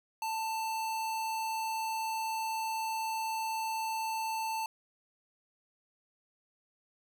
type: tone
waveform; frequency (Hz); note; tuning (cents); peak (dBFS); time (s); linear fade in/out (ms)
square; 888; A5; +16; -33; 0.22-4.66; 2
effects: none